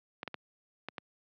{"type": "clicks", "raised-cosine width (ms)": 0.3, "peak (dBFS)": -21, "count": 5, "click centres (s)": [0.231, 0.277, 0.343, 0.886, 0.982], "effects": ["high-pass 150 Hz 12 dB/octave", "low-pass 4000 Hz 12 dB/octave"]}